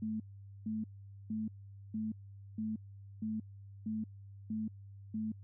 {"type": "tone bursts", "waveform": "sine", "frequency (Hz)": 217.7, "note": "A3", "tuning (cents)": -18, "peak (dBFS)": -34, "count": 9, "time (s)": [0.02, 5.32], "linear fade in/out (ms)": 5, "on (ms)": 180, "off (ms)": 460, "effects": ["added 99 Hz sine -49 dBFS peak until 5.43 s"]}